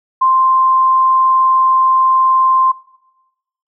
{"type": "tone", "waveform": "sine", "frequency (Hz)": 1046.5, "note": "C6", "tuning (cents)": 0, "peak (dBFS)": -8, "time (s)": [0.21, 2.72], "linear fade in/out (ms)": 10, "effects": ["noise-tail reverb RT60 1.0 s tail -21 dB re dry"]}